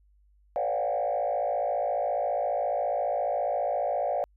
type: tone with frequency modulation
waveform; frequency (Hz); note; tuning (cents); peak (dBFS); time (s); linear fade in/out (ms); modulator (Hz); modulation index
sine; 645; E5; -38; -24; 0.56-4.24; 0; 54.6; 2.3
effects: tanh soft clip ceiling -20 dBFS + added 50 Hz sine -59 dBFS peak until 4.36 s